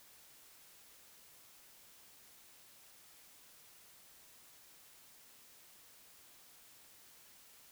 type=silence; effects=white hiss -61 dBFS RMS until 7.71 s